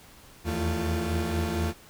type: tone cluster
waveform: 35% pulse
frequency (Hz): 81.3 / 85.5 / 223.3 / 347.3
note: E2 / F2 / A3 / F4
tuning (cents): -23 / -36 / +26 / -10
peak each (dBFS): -28 / -31 / -31 / -31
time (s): 0.44-1.74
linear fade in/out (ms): 50
effects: pink hiss -52 dBFS RMS until 1.89 s